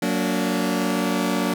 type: chord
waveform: sawtooth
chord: Gb augmented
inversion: none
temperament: just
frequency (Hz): 185 / 231.2 / 289.1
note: Gb3 / Bb3 / D4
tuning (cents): 0 / -14 / -27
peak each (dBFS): -21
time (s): 0.02-1.54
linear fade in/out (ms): 5
effects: none